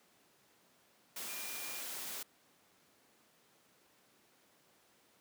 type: tone in noise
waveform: sine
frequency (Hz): 2404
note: D7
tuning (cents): +40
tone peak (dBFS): -50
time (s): 1.28-1.81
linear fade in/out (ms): 5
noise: white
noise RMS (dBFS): -43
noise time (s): 1.16-2.23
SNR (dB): -10
effects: pink hiss -68 dBFS RMS until 5.2 s + high-pass 200 Hz 12 dB/octave